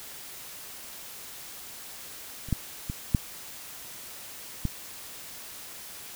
clicks, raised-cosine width 5 ms, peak -28 / -12 / -19 / -8 / -14 dBFS, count 5, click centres 2.487 / 2.527 / 2.899 / 3.148 / 4.653 s, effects white hiss -43 dBFS RMS until 6.15 s

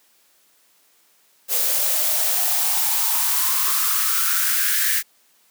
blue noise with high-pass filter sweep, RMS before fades -20 dBFS, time 1.48-5.03 s, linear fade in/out 50 ms, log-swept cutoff 500 to 1800 Hz, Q 6.1, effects white hiss -59 dBFS RMS until 5.5 s + high-pass 200 Hz 12 dB/octave

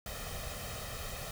pink noise with comb filter, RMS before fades -41 dBFS, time 0.06-1.31 s, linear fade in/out 2 ms, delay 1.6 ms, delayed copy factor +0.7, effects none

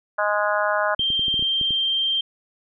harmonic tone, 207.7 Hz, G#3, in tune, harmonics 3 / 4 / 5 / 6 / 7 / 8, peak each -23 / -28 / -26 / -28 / -25 / -30 dBFS, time 0.18-0.95 s, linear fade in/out 10 ms
sine tone, 3161 Hz, G7, 14 cents sharp, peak -19 dBFS, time 0.99-2.21 s, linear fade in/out 5 ms
clicks, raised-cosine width 3 ms, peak -22 dBFS, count 9, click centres 0.995 / 1.103 / 1.194 / 1.282 / 1.342 / 1.394 / 1.425 / 1.613 / 1.707 s
effects none

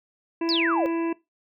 harmonic tone, 332.6 Hz, E4, 16 cents sharp, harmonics 1 / 2 / 3 / 5 / 6 / 7 / 8, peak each -23 / -38 / -35 / -43 / -47 / -47 / -41 dBFS, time 0.41-1.13 s, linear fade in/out 5 ms
sine exponential sweep, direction down, 5274 to 505 Hz, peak -22 dBFS, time 0.49-0.86 s, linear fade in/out 0 ms
effects noise-tail reverb RT60 0.2 s tail -20 dB re dry

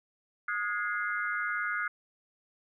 sine chord, Ab dominant seventh, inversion second, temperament equal with one note detuned, 1244.5 / 1442.8 / 1661.2 / 2093 Hz, Eb6 / Gb6 / Ab6 / C7, 0 / -44 / 0 / 0 cents, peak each -36 / -32 / -37 / -38 dBFS, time 0.48-1.88 s, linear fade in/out 5 ms, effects none

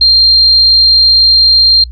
sine tone, 4186 Hz, C8, in tune, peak -3 dBFS, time 0.01-1.84 s, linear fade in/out 5 ms, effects noise-tail reverb RT60 0.1 s tail -26 dB re dry + added 60 Hz sine -23 dBFS peak until 1.91 s

